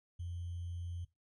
sine tone with sample-and-hold, 86.5 Hz, F2, 16 cents flat, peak -39 dBFS, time 0.19-1.05 s, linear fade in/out 10 ms, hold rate 3150 Hz, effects noise-tail reverb RT60 0.2 s tail -18 dB re dry + resampled to 24000 Hz

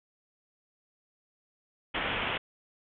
white low-pass noise, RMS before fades -32 dBFS, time 1.94-2.38 s, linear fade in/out 10 ms, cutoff 3300 Hz, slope 96 dB/octave, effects none

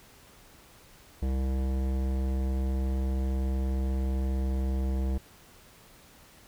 sine tone with hard clipping, 65.7 Hz, C2, 8 cents sharp, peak -28 dBFS, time 1.22-5.18 s, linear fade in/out 5 ms, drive 16 dB, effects pink hiss -55 dBFS RMS until 6.47 s

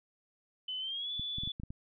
sine tone with pitch glide, 3027 to 3457 Hz, F#7 to A7, +39 to -31 cents, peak -35 dBFS, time 0.68-1.52 s, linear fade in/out 5 ms, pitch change +230 cents, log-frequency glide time 0.79-1.11 s
clicks, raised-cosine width 5 ms, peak -29 dBFS, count 7, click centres 1.196 / 1.384 / 1.435 / 1.475 / 1.599 / 1.635 / 1.705 s
effects none

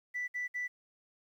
sine tone bursts, 1975.5 Hz, B6, in tune, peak -32 dBFS, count 3, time 0.14-0.68 s, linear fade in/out 20 ms, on 140 ms, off 60 ms, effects tanh soft clip ceiling -30 dBFS + 11-bit

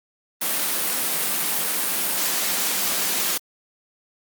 white high-pass noise, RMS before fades -23 dBFS, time 0.41-3.38 s, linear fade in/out 10 ms, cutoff 150 Hz, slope 96 dB/octave, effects Opus 32 kbps

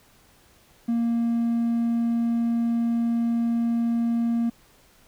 triangle tone, 233.1 Hz, A#3, in tune, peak -18 dBFS, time 0.88-4.5 s, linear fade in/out 10 ms, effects tanh soft clip ceiling -14 dBFS + pink hiss -57 dBFS RMS until 5.07 s

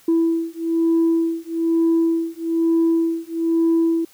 sine beating tone pair, 330 / 331.1 Hz, E4 / E4, +2 / +8 cents, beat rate 1.1 Hz, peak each -18 dBFS, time 0.08-4.05 s, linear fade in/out 5 ms, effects tanh soft clip ceiling -11 dBFS + white hiss -52 dBFS RMS until 4.13 s

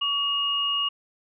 sine tone pair together, 1133.9 / 2860 Hz, C#6 / F7, +39 / +41 cents, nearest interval octave + major third, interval 1602 cents, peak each -30 / -23 dBFS, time 0.01-0.89 s, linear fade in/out 10 ms, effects none

